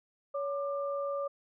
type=tone pair together; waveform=sine; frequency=562.6 / 1190 Hz; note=C#5 / D6; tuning=+26 / +22 cents; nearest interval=octave + minor second; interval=1296 cents; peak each=-32 / -38 dBFS; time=0.34-1.28 s; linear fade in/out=10 ms; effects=none